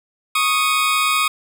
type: tone pair together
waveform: 20% pulse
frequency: 1108.7 / 1244.5 Hz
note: C#6 / D#6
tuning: 0 / 0 cents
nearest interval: major second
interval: 200 cents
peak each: -16 / -12 dBFS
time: 0.35-1.28 s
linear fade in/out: 5 ms
effects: none